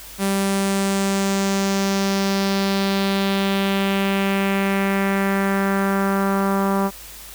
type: tone with low-pass filter sweep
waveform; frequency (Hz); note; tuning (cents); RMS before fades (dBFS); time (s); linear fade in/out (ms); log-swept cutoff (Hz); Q
sawtooth; 196; G3; 0; -20; 0.18-6.91; 50; 11000 to 1100; 2.2
effects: added 50 Hz sine -45 dBFS peak until 7.34 s + white hiss -39 dBFS RMS until 7.34 s